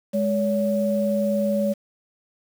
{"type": "tone pair together", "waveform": "sine", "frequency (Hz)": [207.8, 566], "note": ["G#3", "C#5"], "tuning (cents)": [1, 36], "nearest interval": "octave + perfect fourth", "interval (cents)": 1735, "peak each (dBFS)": -22, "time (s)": [0.13, 1.74], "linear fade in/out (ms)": 20, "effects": ["7-bit"]}